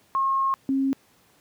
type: tone pair in turn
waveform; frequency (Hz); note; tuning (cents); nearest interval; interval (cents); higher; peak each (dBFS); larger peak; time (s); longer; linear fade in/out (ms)
sine; 1079 / 269.8; C#6 / C#4; -47 / -47; 2 octaves; 2400; first; -20; neither; 0.15-0.54 / 0.69-0.93; first; 0
effects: pink hiss -60 dBFS RMS until 1.4 s + high-pass 100 Hz 12 dB/octave